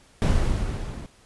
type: noise with level ramp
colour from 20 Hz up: brown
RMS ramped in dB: -18 to -35 dBFS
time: 0.22-1.06 s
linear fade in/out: 0 ms
effects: pink hiss -56 dBFS RMS until 1.25 s + resampled to 24000 Hz